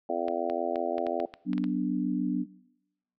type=harmonic tone; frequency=85.4 Hz; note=F2; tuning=38 cents flat; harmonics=3 / 4 / 5 / 6 / 7 / 8 / 9; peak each=-38 / -35 / -36 / -41 / -33 / -33 / -36 dBFS; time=0.09-1.26 s; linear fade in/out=5 ms
type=clicks; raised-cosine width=0.3 ms; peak=-25 dBFS; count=10; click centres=0.283 / 0.499 / 0.758 / 0.982 / 1.067 / 1.201 / 1.339 / 1.532 / 1.58 / 1.641 s
type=chord; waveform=sine; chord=B minor; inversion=second; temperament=equal with one note detuned; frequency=186.82 / 246.9 / 293.7 Hz; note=F#3 / B3 / D4; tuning=+17 / 0 / 0 cents; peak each=-30 dBFS; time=1.45-2.46 s; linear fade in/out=50 ms
effects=noise-tail reverb RT60 0.9 s tail -22 dB re dry